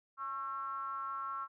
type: ring-modulated tone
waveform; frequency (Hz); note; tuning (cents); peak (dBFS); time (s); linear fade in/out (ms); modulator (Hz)
triangle; 127.3; C3; -47; -32; 0.17-1.48; 50; 1220
effects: none